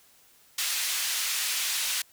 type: band-pass noise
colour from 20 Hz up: pink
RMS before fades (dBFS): -29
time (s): 0.58-2.02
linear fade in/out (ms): 5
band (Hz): 2500 to 15000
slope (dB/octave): 12
effects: white hiss -59 dBFS RMS until 2.12 s